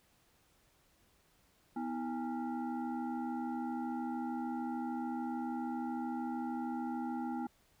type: tone with frequency modulation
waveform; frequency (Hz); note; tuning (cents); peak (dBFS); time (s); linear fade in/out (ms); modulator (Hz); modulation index
sine; 246.9; B3; 0; -35; 1.76-7.47; 5; 567; 1.1
effects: pink hiss -70 dBFS RMS until 7.8 s